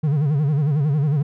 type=tone with vibrato; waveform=triangle; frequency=146.4 Hz; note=D3; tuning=5 cents flat; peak=-14 dBFS; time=0.03-1.23 s; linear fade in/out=10 ms; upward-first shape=sine; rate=11 Hz; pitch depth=130 cents each way; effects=none